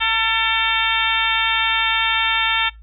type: harmonic tone with a mistuned harmonic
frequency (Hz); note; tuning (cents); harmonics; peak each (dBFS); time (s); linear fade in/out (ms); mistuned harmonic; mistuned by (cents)
450.9; A4; +42; 2 / 3 / 4 / 5 / 6 / 7 / 8; -24 / -24 / -24 / -24 / -24 / -24 / -24; 0-2.7; 20; 4; -36
effects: noise-tail reverb RT60 0.2 s tail -21 dB re dry + added 55 Hz sine -39 dBFS peak until 2.82 s